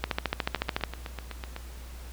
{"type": "two click trains", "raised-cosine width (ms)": 0.3, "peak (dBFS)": [-20, -10], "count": [9, 12], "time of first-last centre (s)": [[0.56, 1.564], [0.04, 0.837]], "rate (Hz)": [7.97, 13.8], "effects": ["added 60 Hz sine -40 dBFS peak until 2.12 s", "pink hiss -50 dBFS RMS until 2.12 s"]}